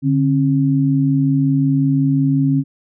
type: tone pair together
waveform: sine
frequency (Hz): 144.9 / 270.4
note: D3 / C#4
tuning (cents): -23 / -43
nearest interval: major seventh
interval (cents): 1080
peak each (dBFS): -15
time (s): 0.02-2.64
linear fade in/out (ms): 50
effects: none